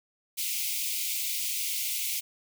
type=high-pass noise; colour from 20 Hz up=white; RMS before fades=-31 dBFS; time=0.37-2.21 s; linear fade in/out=20 ms; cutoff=2100 Hz; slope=96 dB/octave; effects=none